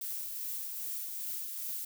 violet noise with tremolo, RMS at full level -37 dBFS, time 0.01-1.85 s, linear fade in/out 5 ms, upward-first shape triangle, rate 2.5 Hz, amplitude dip 35%, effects none

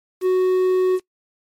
triangle tone with quantisation, 370 Hz, F#4, in tune, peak -12 dBFS, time 0.21-1 s, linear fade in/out 50 ms, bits 7, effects noise-tail reverb RT60 0.1 s tail -22 dB re dry + MP3 64 kbps

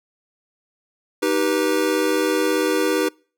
square chord, Eb augmented, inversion none, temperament just, 311.1 / 388.9 / 486.1 Hz, Eb4 / G4 / B4, 0 / -14 / -28 cents, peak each -23 dBFS, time 1.22-3.09 s, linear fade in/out 10 ms, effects noise-tail reverb RT60 0.4 s tail -26 dB re dry

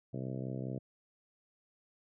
harmonic tone, 64.9 Hz, C2, 13 cents flat, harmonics 2 / 3 / 4 / 5 / 6 / 7 / 8 / 9 / 10, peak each -39 / -43 / -45 / -47 / -49 / -50 / -51 / -52 / -53 dBFS, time 0.13-0.79 s, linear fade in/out 10 ms, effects none

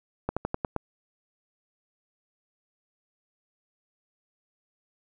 slowing click train, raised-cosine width 1 ms, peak -13 dBFS, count 6, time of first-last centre 0.29-0.763 s, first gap 76 ms, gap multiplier 1.11, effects none

